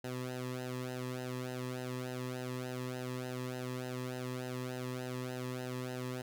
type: tone with flanger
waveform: sawtooth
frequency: 126.5 Hz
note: B2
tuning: 42 cents sharp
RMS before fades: -40 dBFS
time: 0.04-6.22 s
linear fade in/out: 5 ms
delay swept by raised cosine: 0.87 to 1.38 ms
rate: 3.4 Hz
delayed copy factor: -0.85
effects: none